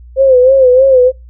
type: tone with vibrato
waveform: sine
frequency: 519 Hz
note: C5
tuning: 14 cents flat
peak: -3 dBFS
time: 0.16-1.12 s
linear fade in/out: 50 ms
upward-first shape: sine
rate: 3.2 Hz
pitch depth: 78 cents each way
effects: noise-tail reverb RT60 0.2 s tail -21 dB re dry + added 60 Hz sine -32 dBFS peak until 1.29 s